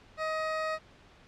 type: tone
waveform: 20% pulse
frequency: 630 Hz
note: D#5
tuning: 21 cents sharp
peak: -25 dBFS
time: 0.17-0.79 s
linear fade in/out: 50 ms
effects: pink hiss -57 dBFS RMS until 1.27 s + low-pass 4000 Hz 12 dB/octave